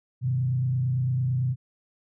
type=tone with frequency modulation; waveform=sine; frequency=127.4 Hz; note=C3; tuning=46 cents flat; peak=-22 dBFS; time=0.21-1.56 s; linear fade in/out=50 ms; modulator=28.9 Hz; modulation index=0.51; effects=none